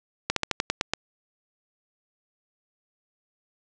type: slowing click train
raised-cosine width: 0.2 ms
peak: -6 dBFS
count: 8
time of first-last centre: 0.3-0.936 s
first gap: 63 ms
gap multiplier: 1.12
effects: resampled to 24000 Hz + 8-bit